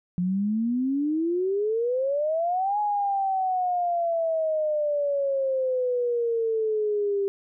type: exponential two-way sweep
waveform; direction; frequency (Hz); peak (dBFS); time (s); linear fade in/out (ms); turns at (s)
sine; up then down; 174.61 to 840 to 393.3; -22; 0.18-7.28; 0; 2.79
effects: none